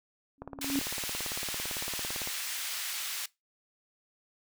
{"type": "tone with exponential growth", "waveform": "sine", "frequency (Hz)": 276.7, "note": "C#4", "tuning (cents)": -3, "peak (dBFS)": -24, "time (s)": [0.38, 0.79], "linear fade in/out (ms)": 0, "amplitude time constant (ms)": 87}
{"type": "click train", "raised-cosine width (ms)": 1, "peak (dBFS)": -25, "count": 34, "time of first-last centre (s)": [0.42, 2.274], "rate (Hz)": 17.8}
{"type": "high-pass noise", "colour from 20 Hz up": "pink", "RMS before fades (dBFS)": -36, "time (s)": [0.61, 3.26], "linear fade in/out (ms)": 5, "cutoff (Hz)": 2100, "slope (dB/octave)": 12}
{"effects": ["noise-tail reverb RT60 0.2 s tail -21 dB re dry"]}